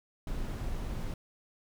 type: noise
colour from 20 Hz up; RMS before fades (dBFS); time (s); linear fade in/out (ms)
brown; -35; 0.27-1.14; 2
effects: none